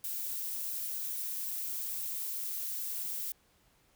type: noise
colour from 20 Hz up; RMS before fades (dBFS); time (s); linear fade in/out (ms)
violet; -37; 0.04-3.32; 2
effects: pink hiss -68 dBFS RMS until 3.95 s